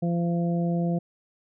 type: harmonic tone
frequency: 171.3 Hz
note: F3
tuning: 33 cents flat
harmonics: 1 / 2 / 3 / 4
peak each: -23 / -33 / -34 / -35 dBFS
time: 0.02-0.99 s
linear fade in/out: 10 ms
effects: none